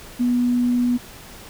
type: tone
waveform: sine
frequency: 244.5 Hz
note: B3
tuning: 17 cents flat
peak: -16 dBFS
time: 0.19-0.98 s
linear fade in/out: 20 ms
effects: pink hiss -41 dBFS RMS until 1.49 s